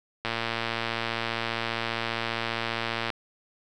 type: click train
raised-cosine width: 0.3 ms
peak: -12 dBFS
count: 329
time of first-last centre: 0.25-3.102 s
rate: 115 Hz
effects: none